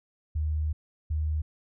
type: tone pair in turn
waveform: sine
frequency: 76.8 / 77.08 Hz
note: D#2 / D#2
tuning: -22 / -16 cents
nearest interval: unison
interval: 6 cents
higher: second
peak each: -25 / -25 dBFS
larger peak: neither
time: 0.35-0.73 / 1.1-1.42 s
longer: first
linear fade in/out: 10 ms
effects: none